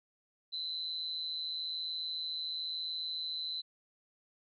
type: tone with amplitude modulation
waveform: sine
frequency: 4023 Hz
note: B7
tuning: 31 cents sharp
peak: -32 dBFS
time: 0.52-3.62 s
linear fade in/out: 20 ms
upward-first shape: sine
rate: 161 Hz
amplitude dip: 75%
effects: none